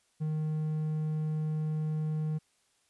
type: tone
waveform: triangle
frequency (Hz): 154.9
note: D#3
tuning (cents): -7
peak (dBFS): -27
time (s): 0.2-2.39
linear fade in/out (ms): 20
effects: white hiss -71 dBFS RMS until 2.89 s + resampled to 24000 Hz